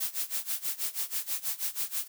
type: noise with tremolo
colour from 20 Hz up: blue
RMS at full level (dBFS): -30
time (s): 0-2.08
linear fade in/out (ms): 10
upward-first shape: sine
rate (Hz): 6.2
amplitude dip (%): 90
effects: none